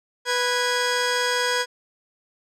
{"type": "tone pair together", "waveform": "15% pulse", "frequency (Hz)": [492.8, 1651], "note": ["B4", "G#6"], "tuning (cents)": [-4, -11], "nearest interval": "octave + major sixth", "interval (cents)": 2093, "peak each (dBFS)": [-16, -18], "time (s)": [0.25, 1.66], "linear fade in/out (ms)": 50, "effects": ["low-pass 9000 Hz 12 dB/octave"]}